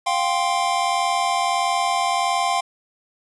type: chord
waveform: square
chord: F suspended second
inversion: none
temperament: equal with one note detuned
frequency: 702.5 / 784 / 1046.5 Hz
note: F5 / G5 / C6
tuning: +10 / 0 / 0 cents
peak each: -24 dBFS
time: 0.06-2.61 s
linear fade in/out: 10 ms
effects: resampled to 24000 Hz + 9-bit